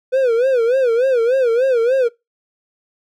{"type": "tone with vibrato", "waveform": "triangle", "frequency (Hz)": 493.9, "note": "B4", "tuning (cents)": 0, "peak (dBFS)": -10, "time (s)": [0.12, 2.09], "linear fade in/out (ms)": 20, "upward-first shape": "sine", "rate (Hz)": 3.4, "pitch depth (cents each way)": 150, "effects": ["noise-tail reverb RT60 0.2 s tail -22 dB re dry"]}